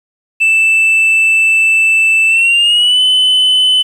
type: tone with pitch glide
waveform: sine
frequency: 2646 to 3022 Hz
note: E7 to F#7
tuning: +6 to +36 cents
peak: -4 dBFS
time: 0.4-3.83 s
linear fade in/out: 20 ms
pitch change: +230 cents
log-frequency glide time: 2.28-3.01 s
effects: tanh soft clip ceiling -6 dBFS + 7-bit